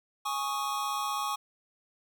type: chord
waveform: square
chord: Ab suspended fourth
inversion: none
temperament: equal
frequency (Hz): 830.6 / 1108.7 / 1244.5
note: Ab5 / Db6 / Eb6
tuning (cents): 0 / 0 / 0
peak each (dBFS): -36 / -33 / -38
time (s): 0.25-1.36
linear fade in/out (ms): 10
effects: none